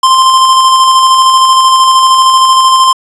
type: tone with tremolo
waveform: square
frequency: 1046.5 Hz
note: C6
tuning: in tune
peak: -3 dBFS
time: 0.03-2.93 s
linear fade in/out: 5 ms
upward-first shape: square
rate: 13 Hz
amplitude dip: 25%
effects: resampled to 24000 Hz + 7-bit